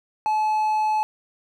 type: tone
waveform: triangle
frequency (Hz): 860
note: A5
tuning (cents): -40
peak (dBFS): -17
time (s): 0.26-1.03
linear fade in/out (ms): 0
effects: none